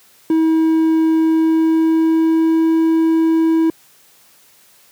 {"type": "tone with pitch glide", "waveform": "triangle", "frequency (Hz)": [321.3, 324.7], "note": ["E4", "E4"], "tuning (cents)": [-44, -26], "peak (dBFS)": -9, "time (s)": [0.3, 3.7], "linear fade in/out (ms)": 2, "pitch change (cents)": 18, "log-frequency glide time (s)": [1.19, 2.75], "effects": ["white hiss -50 dBFS RMS until 4.91 s", "high-pass 100 Hz 12 dB/octave"]}